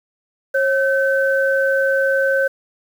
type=tone pair together; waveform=sine; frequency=542.4 / 1534 Hz; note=C#5 / G6; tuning=-38 / -38 cents; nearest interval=octave + tritone; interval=1800 cents; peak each=-16 / -18 dBFS; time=0.54-2.48 s; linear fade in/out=10 ms; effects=7-bit